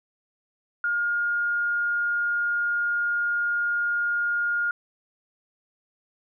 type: tone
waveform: sine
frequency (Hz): 1420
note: F6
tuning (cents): +28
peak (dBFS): -22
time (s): 0.84-4.71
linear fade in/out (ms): 2
effects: none